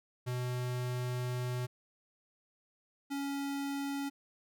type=tone pair in turn; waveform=square; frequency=124.5 / 279.5 Hz; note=B2 / C#4; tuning=+14 / +14 cents; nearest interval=octave + major second; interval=1400 cents; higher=second; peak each=-34 / -35 dBFS; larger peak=first; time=0.26-1.67 / 3.1-4.1 s; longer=first; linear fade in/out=20 ms; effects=none